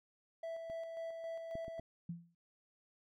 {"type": "tone with tremolo", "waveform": "triangle", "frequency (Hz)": 659.3, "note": "E5", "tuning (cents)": 0, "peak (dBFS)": -38, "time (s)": [0.43, 1.8], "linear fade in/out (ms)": 5, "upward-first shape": "square", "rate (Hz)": 3.7, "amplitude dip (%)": 35}
{"type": "clicks", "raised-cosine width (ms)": 3, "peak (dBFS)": [-42, -33, -37, -37], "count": 4, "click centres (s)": [0.699, 1.554, 1.681, 1.795]}
{"type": "tone with exponential decay", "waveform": "sine", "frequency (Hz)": 170.2, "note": "F3", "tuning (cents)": -44, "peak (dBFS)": -37, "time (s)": [2.09, 2.35], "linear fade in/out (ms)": 5, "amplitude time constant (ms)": 55}
{"effects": []}